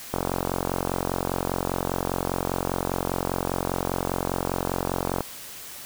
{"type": "click train", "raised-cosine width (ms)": 1, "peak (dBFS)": -10, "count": 229, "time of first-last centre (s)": [0.14, 5.207], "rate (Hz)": 45, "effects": ["white hiss -40 dBFS RMS until 5.85 s"]}